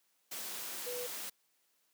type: tone in noise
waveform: sine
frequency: 492 Hz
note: B4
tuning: 7 cents flat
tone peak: -39 dBFS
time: 0.86-1.07 s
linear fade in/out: 10 ms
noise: white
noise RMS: -42 dBFS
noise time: 0.31-1.3 s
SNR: 0 dB
effects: white hiss -75 dBFS RMS until 1.93 s + high-pass 200 Hz 12 dB/octave